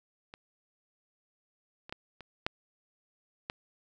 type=clicks; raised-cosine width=0.3 ms; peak=-29 / -29 / -21 / -30 / -13 / -18 dBFS; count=6; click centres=0.339 / 1.895 / 1.925 / 2.207 / 2.465 / 3.499 s; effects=none